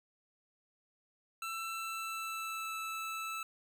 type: tone with pitch glide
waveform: 25% pulse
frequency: 1336 to 1315.3 Hz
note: E6 to E6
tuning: +23 to -4 cents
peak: -34 dBFS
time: 1.42-3.43 s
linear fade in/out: 2 ms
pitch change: -27 cents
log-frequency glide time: 1.71-2.74 s
effects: none